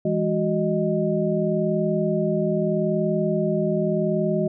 sine tone cluster, 165.3 / 206.1 / 370.6 / 620 Hz, E3 / G#3 / F#4 / D#5, +5 / -13 / +3 / -6 cents, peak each -25 dBFS, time 0.05-4.48 s, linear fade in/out 5 ms, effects none

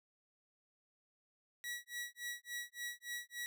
sawtooth tone with tremolo, 1928 Hz, B6, 42 cents flat, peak -36 dBFS, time 1.64-3.46 s, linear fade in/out 0 ms, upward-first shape sine, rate 3.5 Hz, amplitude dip 100%, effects none

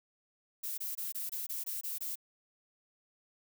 violet noise bursts, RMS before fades -38 dBFS, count 9, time 0.63-2.156 s, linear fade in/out 10 ms, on 150 ms, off 22 ms, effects none

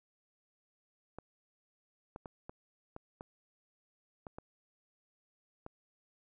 clicks, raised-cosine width 1 ms, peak -30 dBFS, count 9, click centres 1.186 / 2.161 / 2.258 / 2.495 / 2.964 / 3.209 / 4.268 / 4.385 / 5.664 s, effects none

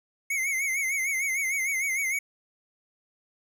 square tone with vibrato, 2158 Hz, C#7, 47 cents flat, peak -26 dBFS, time 0.3-2.19 s, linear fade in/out 5 ms, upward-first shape sine, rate 6.6 Hz, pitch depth 85 cents each way, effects 10-bit

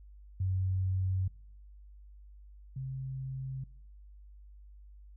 sine tone pair in turn, 93.8 / 132.39 Hz, F#2 / C3, +24 / +21 cents, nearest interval tritone, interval 597 cents, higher second, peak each -28 / -35 dBFS, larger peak first, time 0.4-1.28 / 2.76-3.64 s, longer neither, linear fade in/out 5 ms, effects noise-tail reverb RT60 0.6 s tail -22 dB re dry + added 50 Hz sine -50 dBFS peak until 5.16 s

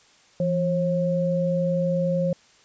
sine tone pair together, 169.91 / 539 Hz, F3 / C#5, -47 / -49 cents, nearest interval octave + minor sixth, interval 1998 cents, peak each -23 dBFS, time 0.4-2.33 s, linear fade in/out 2 ms, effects white hiss -56 dBFS RMS until 2.64 s + resampled to 16000 Hz

